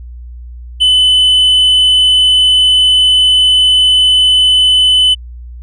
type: tone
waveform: triangle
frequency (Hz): 3015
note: F#7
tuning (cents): +32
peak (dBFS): -4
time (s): 0.8-5.15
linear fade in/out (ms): 20
effects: added 60 Hz sine -26 dBFS peak until 5.62 s + resampled to 22050 Hz